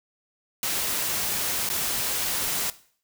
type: noise with dropouts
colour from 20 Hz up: white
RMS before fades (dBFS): -27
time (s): 0.63-2.7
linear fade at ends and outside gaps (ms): 1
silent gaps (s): 1.69-1.7
effects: noise-tail reverb RT60 0.5 s tail -17 dB re dry